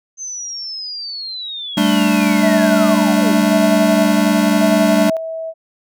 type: linear sweep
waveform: sine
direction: down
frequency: 6280 to 108.1 Hz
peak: -24 dBFS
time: 0.17-3.45 s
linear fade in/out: 50 ms
type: chord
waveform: square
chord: G suspended second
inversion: none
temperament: equal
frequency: 196 / 220 / 293.7 Hz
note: G3 / A3 / D4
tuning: 0 / 0 / 0 cents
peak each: -17 dBFS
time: 1.77-5.1 s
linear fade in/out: 5 ms
type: tone with tremolo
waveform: sine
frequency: 649 Hz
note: E5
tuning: 27 cents flat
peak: -15 dBFS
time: 2.39-5.54 s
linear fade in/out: 50 ms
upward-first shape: square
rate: 0.9 Hz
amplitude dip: 55%
effects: none